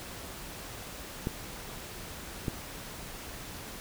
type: clicks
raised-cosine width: 3 ms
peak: -17 dBFS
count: 2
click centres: 1.271 / 2.482 s
effects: pink hiss -43 dBFS RMS until 3.8 s